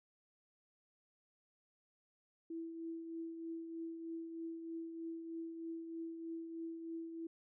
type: tone with tremolo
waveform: sine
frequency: 329.6 Hz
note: E4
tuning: in tune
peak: -40 dBFS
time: 2.5-7.27 s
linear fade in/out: 5 ms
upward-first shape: triangle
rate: 3.2 Hz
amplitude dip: 50%
effects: none